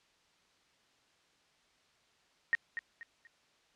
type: tone with echo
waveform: sine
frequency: 1864.7 Hz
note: A#6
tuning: in tune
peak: -24 dBFS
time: 2.53-2.55 s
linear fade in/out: 0 ms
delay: 240 ms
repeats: 3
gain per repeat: -10 dB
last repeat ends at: 3.27 s
effects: white hiss -69 dBFS RMS until 3.75 s + low-pass 5000 Hz 12 dB/octave